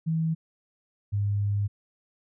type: tone pair in turn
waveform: sine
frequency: 161.6 / 101.8 Hz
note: E3 / G#2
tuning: -34 / -34 cents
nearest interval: minor sixth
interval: 800 cents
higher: first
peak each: -23 dBFS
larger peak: neither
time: 0.06-0.35 / 1.12-1.68 s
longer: second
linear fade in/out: 20 ms
effects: none